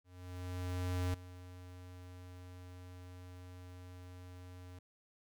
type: tone with ADSR envelope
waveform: square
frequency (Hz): 90.3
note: F#2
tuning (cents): -42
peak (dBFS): -33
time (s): 0.04-4.79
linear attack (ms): 1100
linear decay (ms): 3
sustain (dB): -17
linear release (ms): 5
effects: none